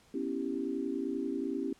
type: chord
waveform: sine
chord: C# half-diminished seventh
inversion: third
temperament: equal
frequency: 246.9 / 277.2 / 329.6 / 392 Hz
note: B3 / C#4 / E4 / G4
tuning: 0 / 0 / 0 / 0 cents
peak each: -39 / -35 / -38 / -38 dBFS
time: 0.14-1.73 s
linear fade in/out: 5 ms
effects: pink hiss -63 dBFS RMS until 1.79 s + low-pass 10000 Hz 12 dB/octave